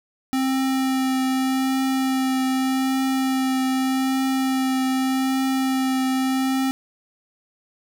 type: tone with vibrato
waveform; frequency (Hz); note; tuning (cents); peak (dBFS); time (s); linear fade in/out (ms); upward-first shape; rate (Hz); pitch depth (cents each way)
square; 263.1; C4; +10; -20; 0.33-6.71; 0; triangle; 0.83; 14
effects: none